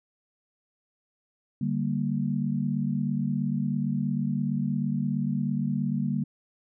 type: chord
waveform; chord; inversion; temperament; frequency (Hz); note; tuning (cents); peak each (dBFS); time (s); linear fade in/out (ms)
sine; G minor; second; equal; 146.83 / 196 / 233.1; D3 / G3 / Bb3; 0 / 0 / 0; -29; 1.61-6.24; 5
effects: none